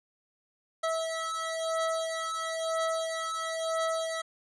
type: beating tone pair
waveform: 25% pulse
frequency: 650 / 651 Hz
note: E5 / E5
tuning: -24 / -22 cents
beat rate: 1 Hz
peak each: -29 dBFS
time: 0.83-4.22 s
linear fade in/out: 10 ms
effects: resampled to 24000 Hz